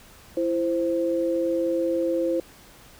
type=tone pair together; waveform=sine; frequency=334.5 / 522 Hz; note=E4 / C5; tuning=+25 / -4 cents; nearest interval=minor sixth; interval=771 cents; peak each=-24 dBFS; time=0.37-2.4 s; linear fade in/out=2 ms; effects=pink hiss -50 dBFS RMS until 2.99 s